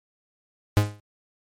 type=tone with exponential decay; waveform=45% pulse; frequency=103.83 Hz; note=G#2; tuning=in tune; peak=-12 dBFS; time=0.77-1 s; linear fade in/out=0 ms; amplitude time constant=49 ms; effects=MP3 64 kbps